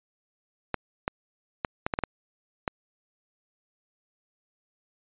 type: clicks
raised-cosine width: 0.5 ms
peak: -11 dBFS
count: 8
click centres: 0.743 / 1.079 / 1.648 / 1.865 / 1.938 / 1.989 / 2.037 / 2.678 s
effects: resampled to 8000 Hz